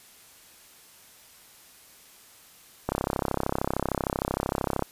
click train, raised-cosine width 1 ms, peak -11 dBFS, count 65, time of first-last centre 2.89-4.824 s, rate 33.1 Hz, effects white hiss -53 dBFS RMS until 4.91 s + resampled to 32000 Hz

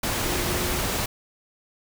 sine tone in noise, 358.4 Hz, F4, 45 cents sharp, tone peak -33 dBFS, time 0.25-0.79 s, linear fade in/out 5 ms, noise pink, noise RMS -26 dBFS, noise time 0.03-1.06 s, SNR -10 dB, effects none

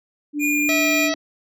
sine tone with pitch glide, 293.7 to 295.4 Hz, D4 to D4, 0 to +10 cents, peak -21 dBFS, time 0.33-1.15 s, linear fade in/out 50 ms, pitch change +10 cents, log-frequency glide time 0.44-0.86 s
square tone with vibrato, 2419 Hz, D#7, 49 cents flat, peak -20 dBFS, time 0.39-1.1 s, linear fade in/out 50 ms, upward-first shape triangle, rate 3.4 Hz, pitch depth 10 cents each way
harmonic tone, 648 Hz, E5, 30 cents flat, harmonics 1 / 2 / 3 / 4 / 5 / 6 / 7 / 8 / 9, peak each -24 / -32 / -28 / -35 / -34 / -31 / -34 / -38 / -34 dBFS, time 0.69-1.14 s, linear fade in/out 0 ms
effects none

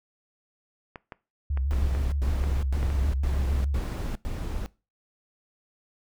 clicks, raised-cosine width 0.5 ms, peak -23 dBFS, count 8, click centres 0.958 / 1.122 / 1.574 / 1.733 / 1.95 / 2.439 / 2.829 / 2.902 s
sine tone with vibrato, 68.3 Hz, C#2, 25 cents flat, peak -24 dBFS, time 1.5-3.79 s, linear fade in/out 5 ms, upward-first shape square, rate 6.5 Hz, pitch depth 74 cents each way
brown noise bursts, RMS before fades -31 dBFS, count 6, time 1.71-4.66 s, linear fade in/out 0 ms, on 410 ms, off 98 ms
effects noise-tail reverb RT60 0.3 s tail -21 dB re dry

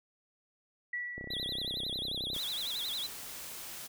sine tone with exponential decay, 1948 Hz, B6, 24 cents flat, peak -32 dBFS, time 0.93-2.08 s, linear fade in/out 5 ms, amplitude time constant 250 ms
click train, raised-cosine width 2 ms, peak -30 dBFS, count 39, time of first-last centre 1.18-2.364 s, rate 32.1 Hz
triangle tone with vibrato, 3649 Hz, A#7, 38 cents flat, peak -33 dBFS, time 1.3-3.07 s, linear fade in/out 10 ms, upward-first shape sine, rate 11 Hz, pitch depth 190 cents each way
white noise, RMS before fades -44 dBFS, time 2.33-3.88 s, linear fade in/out 20 ms
effects none

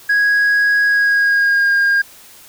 sine tone with pitch glide, 1656 to 1616.3 Hz, G#6 to G#6, -5 to -47 cents, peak -8 dBFS, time 0.09-2.02 s, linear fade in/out 10 ms, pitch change -42 cents, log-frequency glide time 0.86-1.73 s, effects tanh soft clip ceiling -10 dBFS + white hiss -42 dBFS RMS until 2.48 s

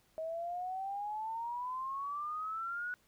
sine exponential sweep, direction up, 633 to 1480 Hz, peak -36 dBFS, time 0.18-2.94 s, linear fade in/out 0 ms, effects pink hiss -70 dBFS RMS until 3.07 s

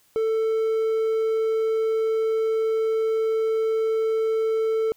triangle tone, 443.6 Hz, A4, 14 cents sharp, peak -18 dBFS, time 0.16-4.92 s, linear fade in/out 0 ms, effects white hiss -61 dBFS RMS until 4.96 s

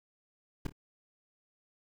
brown noise with echo, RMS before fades -33 dBFS, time 0.65-0.67 s, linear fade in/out 5 ms, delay 27 ms, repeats 2, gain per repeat -11 dB, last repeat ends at 0.724 s, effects none

